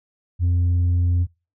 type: tone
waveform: sine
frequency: 87.8 Hz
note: F2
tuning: 10 cents sharp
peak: -13 dBFS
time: 0.39-1.27 s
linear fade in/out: 50 ms
effects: noise-tail reverb RT60 0.3 s tail -24 dB re dry + tanh soft clip ceiling -15 dBFS